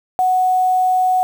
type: tone with quantisation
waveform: sine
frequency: 740 Hz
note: F#5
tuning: in tune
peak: -12 dBFS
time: 0.19-1.23 s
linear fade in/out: 0 ms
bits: 6
effects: none